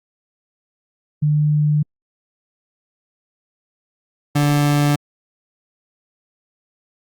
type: tone pair in turn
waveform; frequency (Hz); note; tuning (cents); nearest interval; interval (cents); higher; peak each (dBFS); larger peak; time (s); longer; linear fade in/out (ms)
sine / 30% pulse; 149.8 / 145.7; D3 / D3; +35 / -13; unison; 48; first; -13 / -11; second; 1.22-1.83 / 4.35-4.96; neither; 10
effects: Opus 32 kbps